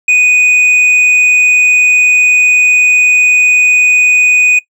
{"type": "tone with hard clipping", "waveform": "sine", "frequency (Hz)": 2484, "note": "D#7", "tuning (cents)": -3, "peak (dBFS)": -6, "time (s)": [0.08, 4.59], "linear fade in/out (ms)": 5, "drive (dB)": 4, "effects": ["noise-tail reverb RT60 0.1 s tail -19 dB re dry"]}